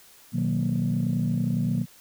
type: chord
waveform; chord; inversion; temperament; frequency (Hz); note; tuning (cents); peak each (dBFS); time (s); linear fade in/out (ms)
sine; B major seventh; none; equal; 123.47 / 155.56 / 185 / 233.1; B2 / D#3 / F#3 / A#3; 0 / 0 / 0 / 0; -27; 0.32-1.86; 50
effects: tanh soft clip ceiling -16 dBFS + white hiss -53 dBFS RMS until 2 s